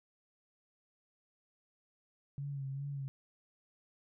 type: tone with vibrato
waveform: sine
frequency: 138.59 Hz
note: C#3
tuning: in tune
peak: -37 dBFS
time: 2.38-3.08 s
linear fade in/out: 0 ms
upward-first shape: sine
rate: 2.5 Hz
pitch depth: 47 cents each way
effects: none